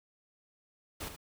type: noise with echo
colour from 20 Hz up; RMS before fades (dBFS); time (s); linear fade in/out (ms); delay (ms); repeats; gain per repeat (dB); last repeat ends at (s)
pink; -40; 1-1.09; 10; 74; 1; -8; 1.164
effects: none